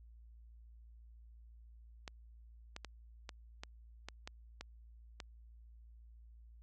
clicks, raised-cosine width 0.2 ms, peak -27 dBFS, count 9, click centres 2.078 / 2.764 / 2.847 / 3.292 / 3.635 / 4.086 / 4.275 / 4.61 / 5.202 s, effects added 57 Hz sine -55 dBFS peak until 6.62 s + AAC 32 kbps

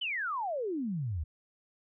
sine exponential sweep, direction down, 3129 to 71.1 Hz, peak -31 dBFS, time 0.01-1.24 s, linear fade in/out 10 ms, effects none

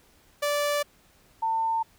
sawtooth / sine tone pair in turn, 583 / 899.4 Hz, D5 / A5, -13 / +38 cents, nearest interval minor sixth, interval 751 cents, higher second, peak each -20 / -23 dBFS, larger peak first, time 0.42-0.83 / 1.42-1.83 s, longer neither, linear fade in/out 10 ms, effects pink hiss -60 dBFS RMS until 1.98 s

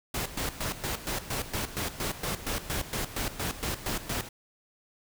pink noise with tremolo, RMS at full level -31 dBFS, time 0.14-4.29 s, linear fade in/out 5 ms, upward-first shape square, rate 4.3 Hz, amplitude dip 75%, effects none

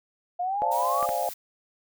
sine exponential sweep, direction up, 699 to 1200 Hz, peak -25 dBFS, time 0.39-1.06 s, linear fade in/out 10 ms
sine chord, D half-diminished seventh, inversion third, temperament equal, 523.3 / 587.3 / 698.5 / 830.6 Hz, C5 / D5 / F5 / Ab5, 0 / 0 / 0 / 0 cents, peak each -33 / -32 / -28 / -30 dBFS, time 0.62-1.29 s, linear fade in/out 0 ms
blue noise, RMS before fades -38 dBFS, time 0.71-1.34 s, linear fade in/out 10 ms
clicks, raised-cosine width 0.5 ms, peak -19 dBFS, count 2, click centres 1.028 / 1.091 s
effects none

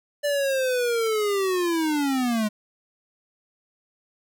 square linear sweep, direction down, 587.3 to 207.2 Hz, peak -22 dBFS, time 0.23-2.49 s, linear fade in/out 20 ms, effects none

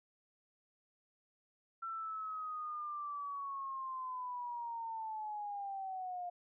sine linear sweep, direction down, 1349 to 703 Hz, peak -39 dBFS, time 1.82-6.3 s, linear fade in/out 10 ms, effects none

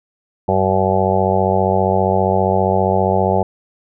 harmonic tone, 95 Hz, F#2, 46 cents sharp, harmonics 1 / 2 / 4 / 5 / 6 / 7 / 8 / 9, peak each -21 / -21 / -21 / -21 / -21 / -21 / -21 / -21 dBFS, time 0.48-3.43 s, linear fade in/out 5 ms, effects none

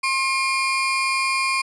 35% pulse tone pair together, 1069 / 2400 Hz, C6 / D7, +37 / +37 cents, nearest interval octave + major second, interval 1400 cents, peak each -21 / -20 dBFS, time 0.03-1.62 s, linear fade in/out 10 ms, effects resampled to 24000 Hz

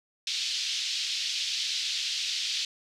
pink band-pass noise, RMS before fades -31 dBFS, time 0.27-2.65 s, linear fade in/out 2 ms, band 3100 to 5300 Hz, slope 24 dB/octave, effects none

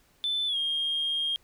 triangle tone with pitch glide, 3520 to 3228 Hz, A7 to G#7, 0 to -50 cents, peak -23 dBFS, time 0.24-1.36 s, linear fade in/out 0 ms, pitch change -150 cents, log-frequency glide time 0.47-0.57 s, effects tanh soft clip ceiling -23 dBFS + pink hiss -64 dBFS RMS until 1.43 s

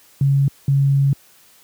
sine tone bursts at uneven times, 138.6 Hz, C#3, in tune, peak -12 dBFS, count 2, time 0.21-0.48 / 0.68-1.13 s, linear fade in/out 2 ms, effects white hiss -51 dBFS RMS until 1.63 s + high-pass 60 Hz 12 dB/octave

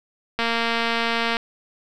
click train, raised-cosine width 0.3 ms, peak -7 dBFS, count 227, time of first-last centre 0.39-1.368 s, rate 231 Hz, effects none

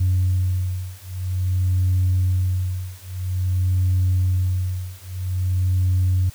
sine beating tone pair, 91.7 / 92.2 Hz, F#2 / F#2, -15 / -6 cents, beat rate 0.5 Hz, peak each -20 dBFS, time 0-6.3 s, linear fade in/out 10 ms, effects tanh soft clip ceiling -12 dBFS + white hiss -46 dBFS RMS until 6.34 s

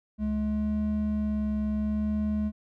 triangle tone pair together, 71.01 / 212.3 Hz, C#2 / G#3, +42 / +38 cents, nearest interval octave + perfect fifth, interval 1896 cents, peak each -31 / -24 dBFS, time 0.18-2.52 s, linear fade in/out 50 ms, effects none

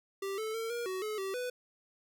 square tone with pitch steps, 391.7 / 437.5 / 452.5 / 474.4 / 374.5 / 428.3 / 385.9 / 496.5 Hz, G4 / A4 / A4 / A#4 / F#4 / A4 / G4 / B4, -1 / -10 / +48 / +30 / +21 / -47 / -27 / +9 cents, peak -35 dBFS, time 0.22-1.5 s, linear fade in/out 5 ms, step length 160 ms, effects none

